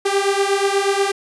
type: beating tone pair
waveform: sawtooth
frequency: 392 / 400.3 Hz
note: G4 / G4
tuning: 0 / +36 cents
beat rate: 8.3 Hz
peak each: -15 dBFS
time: 0.05-1.12 s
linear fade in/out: 10 ms
effects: resampled to 24000 Hz + 7-bit